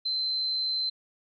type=tone; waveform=sine; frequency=4086 Hz; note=C8; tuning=42 cents flat; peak=-26 dBFS; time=0.05-0.9 s; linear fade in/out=10 ms; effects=none